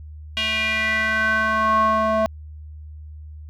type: tone with band-pass filter sweep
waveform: square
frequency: 218.8 Hz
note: A3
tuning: 9 cents flat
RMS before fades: -20 dBFS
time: 0.37-2.26 s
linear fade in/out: 0 ms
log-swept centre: 2900 to 790 Hz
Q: 4.6
effects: added 76 Hz sine -35 dBFS peak until 3.49 s